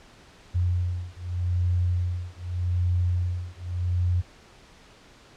sine beating tone pair, 88.4 / 89.23 Hz, F2 / F2, +22 / +38 cents, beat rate 0.83 Hz, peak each -26 dBFS, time 0.54-4.22 s, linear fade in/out 20 ms, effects pink hiss -52 dBFS RMS until 5.36 s + low-pass 6000 Hz 12 dB/octave

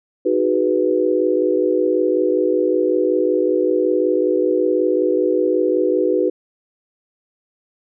sine chord, G# minor seventh, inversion second, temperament equal, 311.1 / 370 / 415.3 / 493.9 Hz, D#4 / F#4 / G#4 / B4, 0 / 0 / 0 / 0 cents, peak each -21 / -18 / -23 / -19 dBFS, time 0.25-6.3 s, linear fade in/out 10 ms, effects none

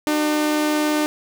sawtooth tone pair together, 301.8 / 379.6 Hz, D4 / F#4, +47 / +44 cents, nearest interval major third, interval 397 cents, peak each -14 / -26 dBFS, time 0.07-1.06 s, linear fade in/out 0 ms, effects none

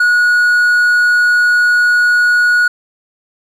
triangle tone, 1456 Hz, F#6, 28 cents flat, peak -6 dBFS, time 0-2.68 s, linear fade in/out 5 ms, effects none

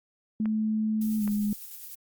sine tone with pitch glide, 217 to 207.7 Hz, A3 to G#3, -24 to 0 cents, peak -24 dBFS, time 0.4-1.53 s, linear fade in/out 2 ms, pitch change -76 cents, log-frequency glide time 1.18-1.23 s
clicks, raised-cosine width 0.5 ms, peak -26 dBFS, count 2, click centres 0.457 / 1.277 s
violet noise with tremolo, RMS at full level -41 dBFS, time 1.01-1.95 s, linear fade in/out 5 ms, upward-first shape square, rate 10 Hz, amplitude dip 30%
effects Opus 48 kbps

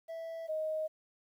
triangle / sine tone pair in turn, 657 / 625.9 Hz, E5 / D#5, -6 / +10 cents, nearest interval minor second, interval 84 cents, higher first, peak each -37 / -32 dBFS, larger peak second, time 0.08-0.48 / 0.48-0.88 s, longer neither, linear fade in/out 20 ms, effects 11-bit

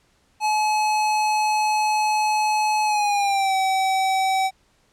square tone with pitch glide, 854 to 765.2 Hz, G#5 to G5, +48 to -42 cents, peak -19 dBFS, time 0.4-4.51 s, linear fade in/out 50 ms, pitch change -190 cents, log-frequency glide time 2.85-3.55 s, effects pink hiss -62 dBFS RMS until 4.92 s + low-pass 9000 Hz 12 dB/octave

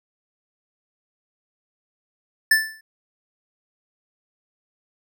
square tone with exponential decay, 1760 Hz, A6, in tune, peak -11 dBFS, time 2.51-2.81 s, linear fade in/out 5 ms, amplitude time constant 65 ms, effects none

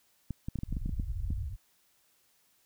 clicks, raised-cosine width 5 ms, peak -22 dBFS, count 11, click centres 0.307 / 0.485 / 0.557 / 0.588 / 0.634 / 0.726 / 0.768 / 0.86 / 0.893 / 0.998 / 1.305 s
pink low-pass noise, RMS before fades -35 dBFS, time 0.65-1.57 s, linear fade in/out 50 ms, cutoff 110 Hz, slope 48 dB/octave
effects white hiss -69 dBFS RMS until 2.65 s

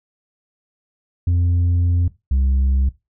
sine tone pair in turn, 87.31 / 66.39 Hz, F2 / C2, 0 / +26 cents, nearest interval perfect fourth, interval 474 cents, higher first, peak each -11 dBFS, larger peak neither, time 1.27-2.08 / 2.31-2.89 s, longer first, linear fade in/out 5 ms, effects noise-tail reverb RT60 0.2 s tail -18 dB re dry + tanh soft clip ceiling -13 dBFS

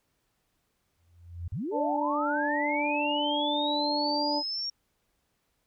sine tone with exponential growth, 86.1 Hz, F2, 24 cents flat, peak -30 dBFS, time 0.97-1.48 s, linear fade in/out 5 ms, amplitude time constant 110 ms
sine linear sweep, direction up, 68.5 to 5588 Hz, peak -30 dBFS, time 1.52-4.7 s, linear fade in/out 5 ms
harmonic tone, 293.7 Hz, D4, in tune, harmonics 1 / 2 / 3, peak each -31 / -32 / -30 dBFS, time 1.71-4.43 s, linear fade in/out 50 ms
effects pink hiss -75 dBFS RMS until 5.66 s

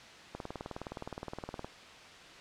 click train, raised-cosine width 1 ms, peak -25 dBFS, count 26, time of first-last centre 0.35-1.645 s, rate 19.3 Hz, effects white hiss -51 dBFS RMS until 2.4 s + low-pass 4000 Hz 12 dB/octave

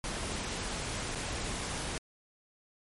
pink noise with dropouts, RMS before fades -36 dBFS, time 0.04-1.98 s, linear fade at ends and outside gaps 1 ms, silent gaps 1.15-1.156 s, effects MP3 48 kbps

